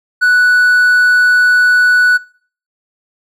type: tone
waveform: triangle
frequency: 1480 Hz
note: F#6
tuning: in tune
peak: -5 dBFS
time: 0.21-2.18 s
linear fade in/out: 20 ms
effects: noise-tail reverb RT60 0.5 s tail -23 dB re dry